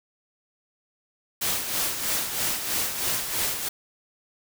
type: noise with tremolo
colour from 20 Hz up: white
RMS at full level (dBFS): -25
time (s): 1.41-3.69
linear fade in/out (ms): 10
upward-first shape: sine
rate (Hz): 3.1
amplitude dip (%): 55
effects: none